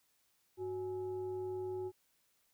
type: tone with frequency modulation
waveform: sine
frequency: 370 Hz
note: F#4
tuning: in tune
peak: -37 dBFS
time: 0.57-1.92 s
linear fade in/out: 50 ms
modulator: 469 Hz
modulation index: 0.42
effects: white hiss -75 dBFS RMS until 2.53 s